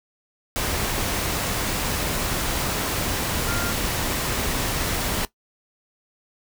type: tone in noise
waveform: sine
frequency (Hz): 1396.9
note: F6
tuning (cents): 0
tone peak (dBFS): -30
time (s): 3.48-3.72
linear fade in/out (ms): 0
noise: pink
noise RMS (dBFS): -25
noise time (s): 0.56-5.25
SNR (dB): -8
effects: noise-tail reverb RT60 0.1 s tail -17 dB re dry